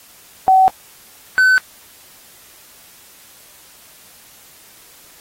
sine / triangle tone pair in turn, 758 / 1516 Hz, F#5 / F#6, +42 / +42 cents, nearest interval octave, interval 1200 cents, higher second, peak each -7 dBFS, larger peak neither, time 0.48-0.68 / 1.38-1.58 s, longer neither, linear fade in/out 0 ms, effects white hiss -45 dBFS RMS until 5.2 s + AAC 48 kbps

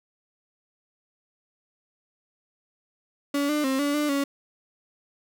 35% pulse tone with pitch steps, 284.3 / 299 / 265.8 / 287.2 / 297 / 279.6 Hz, C#4 / D4 / C4 / D4 / D4 / C#4, +44 / +31 / +27 / -39 / +20 / +15 cents, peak -21 dBFS, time 3.34-4.24 s, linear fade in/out 5 ms, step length 150 ms, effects none

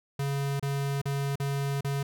square tone with dropouts, 139.6 Hz, C#3, 13 cents sharp, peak -28 dBFS, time 0.19-2.03 s, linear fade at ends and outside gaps 5 ms, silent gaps 0.597-0.626 / 1.016-1.055 / 1.357-1.399 / 1.809-1.845 s, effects none

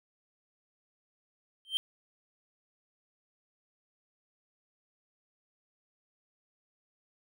triangle tone with exponential growth, 3136 Hz, G7, in tune, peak -21 dBFS, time 1.65-1.77 s, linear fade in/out 0 ms, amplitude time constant 26 ms, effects none

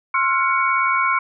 sine tone cluster, 1062 / 1350 / 1428 / 2239 Hz, C6 / E6 / F6 / C#7, +25 / +41 / +38 / +17 cents, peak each -19 / -23 / -24 / -21 dBFS, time 0.14-1.19 s, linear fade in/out 5 ms, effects none

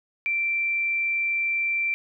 sine tone, 2349 Hz, D7, in tune, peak -22 dBFS, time 0.26-1.94 s, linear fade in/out 0 ms, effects none

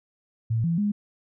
sine tone with pitch steps, 113.4 / 167.8 / 206.3 Hz, A#2 / E3 / G#3, -47 / +31 / -11 cents, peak -21 dBFS, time 0.5-0.92 s, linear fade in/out 10 ms, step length 140 ms, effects none

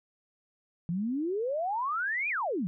sine exponential two-way sweep, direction up then down, 163.3 to 2500 to 163.3 Hz, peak -28 dBFS, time 0.89-2.67 s, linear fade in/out 0 ms, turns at 2.29 s, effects none

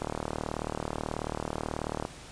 click train, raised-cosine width 1 ms, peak -17 dBFS, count 79, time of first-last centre 0.02-2.051 s, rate 38.4 Hz, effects pink hiss -47 dBFS RMS until 2.31 s + resampled to 22050 Hz

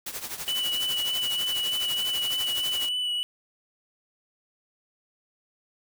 white noise with tremolo, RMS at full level -32 dBFS, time 0.06-2.89 s, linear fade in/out 5 ms, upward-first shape triangle, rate 12 Hz, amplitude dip 80%
triangle tone with vibrato, 2960 Hz, F#7, in tune, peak -24 dBFS, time 0.48-3.23 s, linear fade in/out 0 ms, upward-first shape sine, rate 3.3 Hz, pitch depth 18 cents each way
effects none

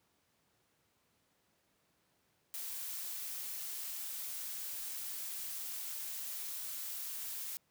blue noise, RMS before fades -42 dBFS, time 2.54-7.57 s, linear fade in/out 0 ms, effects pink hiss -75 dBFS RMS until 7.7 s + high-pass 100 Hz 12 dB/octave

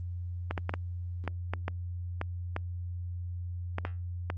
clicks, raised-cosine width 0.5 ms, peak -17 dBFS, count 12, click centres 0.51 / 0.578 / 0.694 / 0.739 / 1.277 / 1.536 / 1.681 / 2.214 / 2.564 / 3.784 / 3.851 / 4.301 s, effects added 88 Hz sine -34 dBFS peak until 4.37 s + Opus 32 kbps

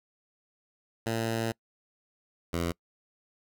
10% pulse tone pair in turn, 113.7 / 85.18 Hz, A#2 / F2, -43 / -43 cents, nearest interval perfect fourth, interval 500 cents, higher first, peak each -20 dBFS, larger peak neither, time 1.06-1.52 / 2.53-2.72 s, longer first, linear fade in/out 5 ms, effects noise-tail reverb RT60 0.1 s tail -25 dB re dry

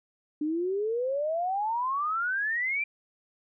sine exponential sweep, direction up, 293.7 to 2387 Hz, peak -26 dBFS, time 0.41-2.84 s, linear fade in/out 5 ms, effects none

